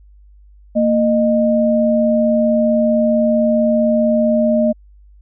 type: tone pair together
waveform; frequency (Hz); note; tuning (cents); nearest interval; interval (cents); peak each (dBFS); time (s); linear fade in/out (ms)
sine; 230 / 614.5; A#3 / D#5; -23 / -22; octave + perfect fourth; 1701; -14; 0.75-4.73; 20
effects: added 50 Hz sine -42 dBFS peak until 5.21 s